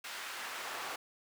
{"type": "noise with high-pass filter sweep", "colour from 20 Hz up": "brown", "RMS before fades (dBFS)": -42, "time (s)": [0.04, 0.96], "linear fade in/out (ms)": 5, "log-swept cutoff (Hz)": [1800, 930], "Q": 0.99, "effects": []}